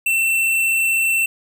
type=tone; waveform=square; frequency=2688 Hz; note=E7; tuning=33 cents sharp; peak=-16 dBFS; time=0.06-1.26 s; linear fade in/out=5 ms; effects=none